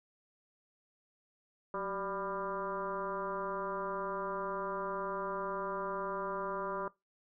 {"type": "tone with frequency modulation", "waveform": "sine", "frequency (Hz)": 789, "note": "G5", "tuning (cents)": 11, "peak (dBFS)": -34, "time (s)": [1.74, 6.88], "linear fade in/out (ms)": 2, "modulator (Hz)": 202, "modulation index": 2.6, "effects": ["noise-tail reverb RT60 0.2 s tail -21 dB re dry"]}